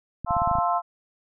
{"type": "clicks", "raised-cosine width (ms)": 5, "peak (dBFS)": -19, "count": 8, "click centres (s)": [0.247, 0.308, 0.367, 0.419, 0.475, 0.514, 0.554, 0.586]}
{"type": "chord", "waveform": "sine", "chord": "F major seventh", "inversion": "none", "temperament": "equal", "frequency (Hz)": [698.5, 880, 1046.5, 1318.5], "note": ["F5", "A5", "C6", "E6"], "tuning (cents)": [0, 0, 0, 0], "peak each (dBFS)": [-24, -29, -25, -29], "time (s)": [0.26, 0.82], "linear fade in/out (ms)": 50}
{"effects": []}